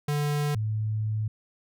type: tone pair in turn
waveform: square / sine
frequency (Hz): 146.83 / 108.1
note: D3 / A2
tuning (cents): 0 / -30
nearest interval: perfect fourth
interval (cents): 530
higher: first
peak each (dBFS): -25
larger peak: neither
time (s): 0.08-0.55 / 0.55-1.28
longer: second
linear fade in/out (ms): 5
effects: none